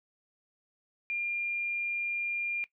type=tone; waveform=sine; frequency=2400 Hz; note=D7; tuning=37 cents sharp; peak=-30 dBFS; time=1.1-2.64 s; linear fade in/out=0 ms; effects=noise-tail reverb RT60 0.1 s tail -17 dB re dry